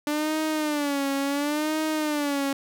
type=tone with vibrato; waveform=sawtooth; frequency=293.7 Hz; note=D4; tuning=in tune; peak=-20 dBFS; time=0.07-2.53 s; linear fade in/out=2 ms; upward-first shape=sine; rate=0.71 Hz; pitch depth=110 cents each way; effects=none